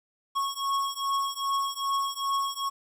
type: beating tone pair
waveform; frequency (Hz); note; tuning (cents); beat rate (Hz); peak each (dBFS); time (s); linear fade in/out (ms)
square; 1100 / 1102.5; C#6 / C#6; -14 / -10; 2.5; -31 / -30; 0.35-2.7; 20
effects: low-pass 12000 Hz 12 dB/octave + 10-bit